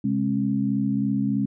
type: tone cluster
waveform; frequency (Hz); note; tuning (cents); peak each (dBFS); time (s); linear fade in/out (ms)
sine; 132 / 207.2 / 270.4; C3 / G#3 / C#4; +16 / -4 / -43; -29 / -23 / -25; 0.04-1.46; 5
effects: none